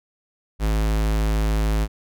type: tone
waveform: square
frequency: 53.3 Hz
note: G#1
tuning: 46 cents sharp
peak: -19 dBFS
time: 0.59-1.88 s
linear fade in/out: 50 ms
effects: none